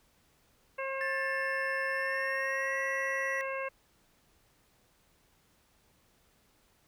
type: harmonic tone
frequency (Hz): 537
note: C5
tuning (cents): +45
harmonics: 1 / 2 / 3 / 4 / 5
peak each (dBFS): -36 / -39 / -41 / -42 / -43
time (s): 0.78-3.69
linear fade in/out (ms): 10
type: tone with pitch glide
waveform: triangle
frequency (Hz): 1760 to 1930.4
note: A6 to B6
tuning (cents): 0 to -40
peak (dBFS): -31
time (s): 1.01-3.41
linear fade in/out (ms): 0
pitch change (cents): +160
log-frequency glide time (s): 1.87-2.79
effects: pink hiss -68 dBFS RMS until 6.87 s